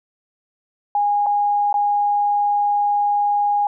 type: tone with dropouts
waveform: sine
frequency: 821 Hz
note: G#5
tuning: 20 cents flat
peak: -15 dBFS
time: 0.95-3.67 s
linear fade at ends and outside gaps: 2 ms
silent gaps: 1.262-1.266 / 1.728-1.741 s
effects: none